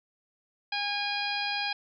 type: harmonic tone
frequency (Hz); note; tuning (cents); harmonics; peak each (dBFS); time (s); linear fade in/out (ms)
817; G#5; -29; 1 / 2 / 3 / 4 / 5 / 6; -34 / -36 / -34 / -37 / -37 / -37; 0.72-1.73; 5
effects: none